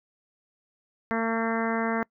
harmonic tone, 226.8 Hz, A#3, 47 cents flat, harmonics 1 / 2 / 3 / 4 / 5 / 6 / 7 / 8 / 9, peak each -28 / -31 / -33 / -34 / -35 / -36 / -36 / -37 / -38 dBFS, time 1.11-2.03 s, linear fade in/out 0 ms, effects noise-tail reverb RT60 0.1 s tail -25 dB re dry

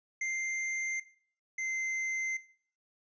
square tone pair in turn, 2093 / 2076 Hz, C7 / C7, 0 / -14 cents, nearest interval unison, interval 14 cents, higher first, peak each -32 / -34 dBFS, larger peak first, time 0.21-1 / 1.58-2.37 s, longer neither, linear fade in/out 5 ms, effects noise-tail reverb RT60 0.5 s tail -18 dB re dry + resampled to 16000 Hz

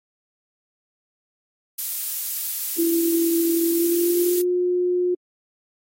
violet noise, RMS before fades -25 dBFS, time 1.78-4.42 s, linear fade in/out 10 ms
sine tone with pitch glide, 334.4 to 358.4 Hz, E4 to F4, +25 to +45 cents, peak -18 dBFS, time 2.78-5.15 s, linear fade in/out 10 ms, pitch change +120 cents, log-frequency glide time 3.64-4.47 s
effects AAC 48 kbps

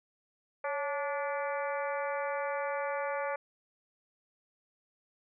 harmonic tone with a mistuned harmonic, 289.9 Hz, D4, 22 cents flat, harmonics 2 / 3 / 4 / 5 / 6 / 7 / 8, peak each -34 / -38 / -40 / -42 / -44 / -45 / -46 dBFS, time 0.64-3.36 s, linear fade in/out 5 ms, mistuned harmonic 2, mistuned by -64 cents, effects none

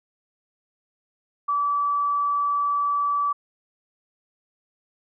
sine tone, 1153 Hz, D6, 32 cents flat, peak -20 dBFS, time 1.48-3.33 s, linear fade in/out 10 ms, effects none

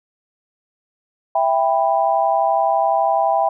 sine chord, E minor, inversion none, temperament just, 659.3 / 791.1 / 988.9 Hz, E5 / G5 / B5, 0 / +16 / +2 cents, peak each -18 / -17 / -22 dBFS, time 1.35-3.49 s, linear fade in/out 5 ms, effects none

